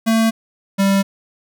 square tone pair in turn, 224.7 / 196.16 Hz, A3 / G3, +37 / +1 cents, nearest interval major second, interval 236 cents, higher first, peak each -13 dBFS, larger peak neither, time 0.06-0.31 / 0.78-1.03 s, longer neither, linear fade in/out 20 ms, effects none

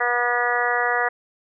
harmonic tone, 242.2 Hz, B3, 34 cents flat, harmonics 2 / 3 / 4 / 5 / 6 / 7 / 8, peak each -27 / -25 / -29 / -27 / -28 / -26 / -25 dBFS, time 0-1.09 s, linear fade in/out 10 ms, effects none

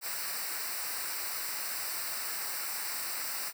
white noise with comb filter, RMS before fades -36 dBFS, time 0.01-3.53 s, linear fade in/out 50 ms, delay 0.3 ms, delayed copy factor -0.8, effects none

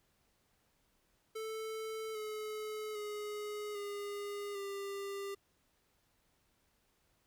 square tone with pitch steps, 440 / 429 / 418.2 / 407.7 / 397.5 Hz, A4 / A4 / G#4 / G#4 / G4, 0 / -44 / +12 / -32 / +24 cents, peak -40 dBFS, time 1.35-5.35 s, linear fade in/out 10 ms, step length 800 ms, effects pink hiss -75 dBFS RMS until 7.26 s

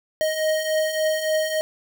square beating tone pair, 622.3 / 625.8 Hz, D#5 / D#5, 0 / +10 cents, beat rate 3.5 Hz, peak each -28 / -22 dBFS, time 0.21-1.61 s, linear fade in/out 0 ms, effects none

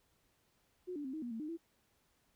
sine tone with pitch steps, 363 / 291.8 / 263.1 / 314.4 / 240.5 / 224.8 / 304.4 / 332.7 Hz, F#4 / D4 / C4 / D#4 / B3 / A3 / D#4 / E4, -33 / -11 / +10 / +18 / -46 / +37 / -38 / +16 cents, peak -39 dBFS, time 0.87-1.574 s, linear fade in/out 20 ms, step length 88 ms, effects pink hiss -75 dBFS RMS until 2.35 s

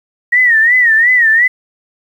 sine tone with vibrato, 1885 Hz, A#6, 19 cents sharp, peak -6 dBFS, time 0.32-1.48 s, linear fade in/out 10 ms, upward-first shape sine, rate 2.8 Hz, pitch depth 120 cents each way, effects 7-bit

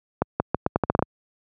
accelerating click train, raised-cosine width 1 ms, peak -5 dBFS, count 10, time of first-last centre 0.22-1.025 s, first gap 180 ms, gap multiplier 0.81, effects high-pass 80 Hz 12 dB/octave

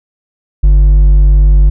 sine tone with hard clipping, 49 Hz, G1, in tune, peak -4 dBFS, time 0.63-1.7 s, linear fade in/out 10 ms, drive 4 dB, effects none

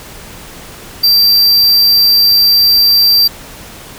square tone, 4699 Hz, D8, in tune, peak -6 dBFS, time 1.03-3.28 s, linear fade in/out 10 ms, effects pink hiss -32 dBFS RMS until 3.98 s

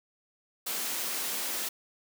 white high-pass noise, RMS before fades -33 dBFS, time 0.66-1.69 s, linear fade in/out 10 ms, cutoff 190 Hz, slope 48 dB/octave, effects none

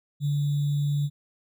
sine tone with sample-and-hold, 144.7 Hz, D3, 25 cents flat, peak -22 dBFS, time 0.2-1.1 s, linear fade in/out 50 ms, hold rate 3675 Hz, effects none

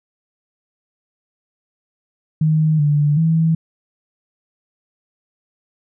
sine tone with pitch steps, 156.1 / 147.1 / 162.1 Hz, D#3 / D3 / E3, +6 / +3 / -29 cents, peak -12 dBFS, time 2.41-3.55 s, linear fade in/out 5 ms, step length 380 ms, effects none

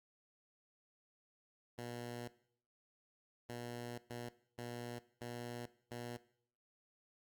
10% pulse tone bursts at uneven times, 120 Hz, B2, 49 cents flat, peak -36 dBFS, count 6, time 1.78-2.28 / 3.49-3.98 / 4.1-4.29 / 4.58-4.99 / 5.21-5.66 / 5.91-6.17 s, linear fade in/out 5 ms, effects noise-tail reverb RT60 0.6 s tail -18 dB re dry + Opus 48 kbps

